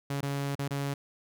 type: tone with dropouts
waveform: sawtooth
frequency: 140.3 Hz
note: C#3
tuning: 21 cents sharp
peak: -26 dBFS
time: 0.1-0.94 s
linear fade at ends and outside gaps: 5 ms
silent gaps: 0.21-0.228 / 0.553-0.591 / 0.68-0.707 s
effects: none